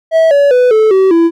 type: tone with pitch steps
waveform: triangle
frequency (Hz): 649 / 568.3 / 497.6 / 435.7 / 381.5 / 334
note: E5 / C#5 / B4 / A4 / G4 / E4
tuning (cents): -27 / +43 / +13 / -17 / -47 / +23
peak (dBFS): -3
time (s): 0.11-1.31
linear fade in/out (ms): 50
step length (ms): 200
effects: none